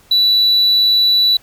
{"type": "tone", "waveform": "triangle", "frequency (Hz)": 3951, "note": "B7", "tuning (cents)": 0, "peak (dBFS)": -7, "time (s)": [0.11, 1.37], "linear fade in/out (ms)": 5, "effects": ["tanh soft clip ceiling -4 dBFS", "pink hiss -49 dBFS RMS until 1.42 s"]}